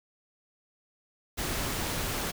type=noise; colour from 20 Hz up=pink; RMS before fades=-32 dBFS; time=1.37-2.32 s; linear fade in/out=20 ms
type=click; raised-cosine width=5 ms; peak=-27 dBFS; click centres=1.825 s
effects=none